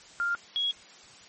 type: tone pair in turn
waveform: sine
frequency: 1396.9 / 3322 Hz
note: F6 / G#7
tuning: 0 / 0 cents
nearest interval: octave + minor third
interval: 1500 cents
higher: second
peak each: -25 dBFS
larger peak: neither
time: 0.2-0.35 / 0.56-0.71 s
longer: neither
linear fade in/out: 0 ms
effects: white hiss -51 dBFS RMS until 1.28 s + MP3 32 kbps